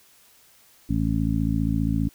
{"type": "harmonic tone", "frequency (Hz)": 55, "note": "A1", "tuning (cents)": 0, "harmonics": [1, 2, 3, 4, 5], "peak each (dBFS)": [-27, -27, -27, -27, -27], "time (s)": [0.89, 2.09], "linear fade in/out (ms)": 10, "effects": ["white hiss -56 dBFS RMS until 2.14 s"]}